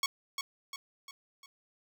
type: tone with echo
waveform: 10% pulse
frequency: 1108.7 Hz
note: C#6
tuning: in tune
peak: -19 dBFS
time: 0.03-0.06 s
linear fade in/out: 2 ms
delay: 350 ms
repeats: 4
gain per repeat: -6 dB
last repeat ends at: 1.46 s
effects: none